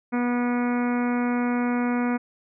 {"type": "harmonic tone", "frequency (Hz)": 243.3, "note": "B3", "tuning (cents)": -26, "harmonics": [1, 2, 3, 4, 5, 6, 7, 8, 9, 10], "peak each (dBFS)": [-22, -32, -34, -35, -37, -36, -43, -42, -39, -45], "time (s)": [0.12, 2.18], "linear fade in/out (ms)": 20, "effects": []}